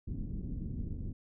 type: low-pass noise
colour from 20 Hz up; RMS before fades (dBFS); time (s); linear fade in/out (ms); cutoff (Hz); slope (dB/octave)
pink; -38; 0.07-1.13; 10; 270; 24
effects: none